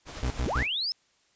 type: noise with tremolo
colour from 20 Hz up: pink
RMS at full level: -39 dBFS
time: 0.05-0.68 s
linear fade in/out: 50 ms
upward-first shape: triangle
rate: 9.7 Hz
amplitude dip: 40%
type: tone bursts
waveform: 35% pulse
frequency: 62.9 Hz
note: B1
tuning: 32 cents sharp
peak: -24 dBFS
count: 3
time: 0.23-0.627 s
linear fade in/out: 0 ms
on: 71 ms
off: 92 ms
type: linear sweep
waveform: sine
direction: up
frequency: 36.63 to 5300 Hz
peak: -27 dBFS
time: 0.45-0.92 s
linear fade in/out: 0 ms
effects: white hiss -67 dBFS RMS until 1.35 s + resampled to 16000 Hz